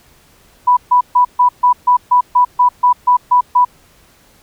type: tone bursts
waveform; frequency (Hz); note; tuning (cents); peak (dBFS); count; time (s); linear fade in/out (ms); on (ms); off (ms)
sine; 987.8; B5; 0; -6; 13; 0.67-3.65; 10; 100; 140
effects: pink hiss -49 dBFS RMS until 4.42 s